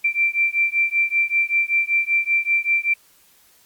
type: beating tone pair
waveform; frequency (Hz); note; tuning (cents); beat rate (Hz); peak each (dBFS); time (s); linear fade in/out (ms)
sine; 2349 / 2354.2; D7 / D7; 0 / +4; 5.2; -20 / -20; 0.04-2.94; 10
effects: white hiss -55 dBFS RMS until 3.65 s + Opus 48 kbps